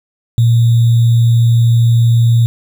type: tone with sample-and-hold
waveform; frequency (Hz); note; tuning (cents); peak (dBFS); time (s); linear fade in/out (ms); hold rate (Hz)
sine; 116.54; A#2; 0; -6; 0.38-2.46; 0; 3675
effects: none

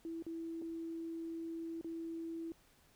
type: tone with dropouts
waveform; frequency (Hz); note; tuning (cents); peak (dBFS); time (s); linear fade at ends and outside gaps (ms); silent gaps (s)
sine; 329.6; E4; 0; -40; 0.05-2.52; 1; 0.224-0.265 / 0.617-0.622 / 1.812-1.845
effects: pink hiss -68 dBFS RMS until 2.95 s

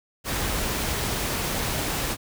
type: noise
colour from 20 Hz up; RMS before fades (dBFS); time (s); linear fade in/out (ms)
pink; -27; 0.24-2.17; 50
effects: none

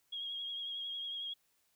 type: tone with vibrato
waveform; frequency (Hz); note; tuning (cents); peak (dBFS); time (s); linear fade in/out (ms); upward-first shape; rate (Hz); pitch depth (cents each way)
sine; 3278; G#7; -23; -38; 0.12-1.34; 10; triangle; 11; 35
effects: white hiss -75 dBFS RMS until 1.75 s

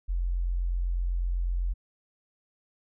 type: tone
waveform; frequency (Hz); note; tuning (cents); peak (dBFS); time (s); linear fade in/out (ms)
sine; 44; F1; +14; -25; 0.08-1.74; 20
effects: none

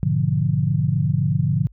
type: chord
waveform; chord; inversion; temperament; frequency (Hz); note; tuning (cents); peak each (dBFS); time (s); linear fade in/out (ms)
sine; G# diminished seventh; none; equal; 103.83 / 123.47 / 146.83 / 174.61; G#2 / B2 / D3 / F3; 0 / 0 / 0 / 0; -24 / -23 / -20 / -24; 0.03-1.67; 0
effects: added 50 Hz sine -45 dBFS peak until 1.72 s

